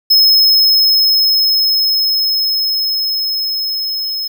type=tone with level ramp; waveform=square; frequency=5170 Hz; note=E8; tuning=34 cents flat; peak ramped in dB=-6 to -18 dBFS; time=0.1-4.28 s; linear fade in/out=10 ms; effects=7-bit